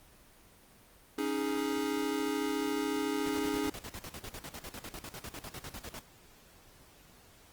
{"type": "chord", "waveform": "square", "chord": "C# suspended second", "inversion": "none", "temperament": "equal", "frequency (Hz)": [277.2, 311.1, 415.3], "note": ["C#4", "D#4", "G#4"], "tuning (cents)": [0, 0, 0], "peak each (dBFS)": -36, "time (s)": [1.18, 3.7], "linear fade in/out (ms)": 5}
{"type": "noise with tremolo", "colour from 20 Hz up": "pink", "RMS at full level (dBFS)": -43, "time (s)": [3.24, 6.02], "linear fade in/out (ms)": 20, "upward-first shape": "square", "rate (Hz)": 10, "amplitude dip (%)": 80}
{"effects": ["pink hiss -59 dBFS RMS until 7.52 s", "Opus 24 kbps"]}